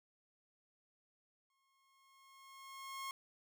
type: tone with exponential growth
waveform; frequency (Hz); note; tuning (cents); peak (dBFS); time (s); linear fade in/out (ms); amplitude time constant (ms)
sawtooth; 1080; C#6; -45; -37; 1.5-3.11; 1; 350
effects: none